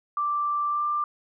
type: tone with pitch glide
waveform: sine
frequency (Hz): 1174.7 to 1186.3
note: D6 to D6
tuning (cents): 0 to +17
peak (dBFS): -23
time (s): 0.17-1.04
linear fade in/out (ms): 2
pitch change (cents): +17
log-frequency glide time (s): 0.69-0.84
effects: none